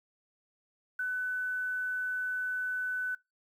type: tone with quantisation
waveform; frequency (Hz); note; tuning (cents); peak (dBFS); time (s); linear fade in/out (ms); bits
sine; 1500; F#6; +23; -30; 0.99-3.15; 5; 10
effects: noise-tail reverb RT60 0.2 s tail -23 dB re dry